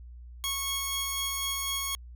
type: tone pair together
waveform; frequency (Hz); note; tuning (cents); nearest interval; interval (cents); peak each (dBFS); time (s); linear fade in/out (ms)
15% pulse; 1100 / 3296; C#6 / G#7; -14 / -14; octave + perfect fifth; 1900; -28 / -24; 0.44-1.95; 0
effects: added 60 Hz sine -43 dBFS peak until 2.15 s